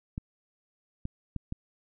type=clicks; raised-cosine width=5 ms; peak=-21 dBFS; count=4; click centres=0.179 / 1.054 / 1.363 / 1.524 s; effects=none